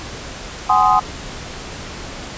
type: chord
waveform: sine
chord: Ab dominant seventh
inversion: third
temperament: just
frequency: 747.5 / 830.6 / 1038.3 / 1245.9 Hz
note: Gb5 / Ab5 / C6 / Eb6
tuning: +17 / 0 / -14 / +2 cents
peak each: -16 dBFS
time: 0.69-1 s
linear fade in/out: 10 ms
effects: pink hiss -31 dBFS RMS until 2.37 s + resampled to 16000 Hz